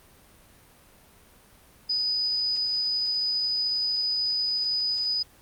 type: tone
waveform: sine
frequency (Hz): 4978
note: D#8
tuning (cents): 0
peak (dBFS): -23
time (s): 1.89-5.23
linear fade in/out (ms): 10
effects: pink hiss -55 dBFS RMS until 5.41 s + Opus 32 kbps